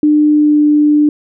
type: tone with pitch glide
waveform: sine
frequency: 300 to 297.6 Hz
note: D4 to D4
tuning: +37 to +23 cents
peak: -6 dBFS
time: 0.03-1.09 s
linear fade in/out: 2 ms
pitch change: -14 cents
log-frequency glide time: 0.3-0.62 s
effects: none